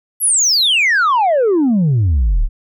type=exponential sweep; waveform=sine; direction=down; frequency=11810 to 30.87 Hz; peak=-8 dBFS; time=0.2-2.49 s; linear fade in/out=50 ms; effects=tanh soft clip ceiling -9 dBFS